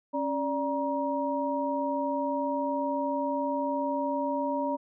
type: tone cluster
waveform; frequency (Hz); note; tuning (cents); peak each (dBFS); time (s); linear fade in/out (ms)
sine; 275.1 / 584 / 947; C#4 / D5 / A#5; -13 / -10 / +27; -31; 0.13-4.77; 20
effects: none